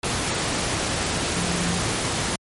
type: tone in noise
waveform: sine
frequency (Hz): 174.61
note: F3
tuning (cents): 0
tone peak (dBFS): -26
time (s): 1.36-1.8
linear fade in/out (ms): 5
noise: pink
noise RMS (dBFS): -24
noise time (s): 0.03-2.36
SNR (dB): -5
effects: high-pass 60 Hz 12 dB/octave + MP3 48 kbps